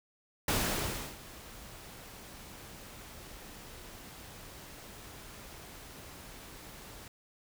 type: noise with ADSR envelope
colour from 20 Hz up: pink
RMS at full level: -29 dBFS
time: 0.48-7.08 s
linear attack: 3 ms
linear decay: 670 ms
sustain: -20 dB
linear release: 3 ms
effects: none